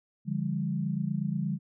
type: chord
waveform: sine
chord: D diminished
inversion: none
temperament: equal with one note detuned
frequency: 146.83 / 174.61 / 203.5 Hz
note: D3 / F3 / Ab3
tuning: 0 / 0 / -35 cents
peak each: -32 dBFS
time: 0.25-1.59 s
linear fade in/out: 50 ms
effects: none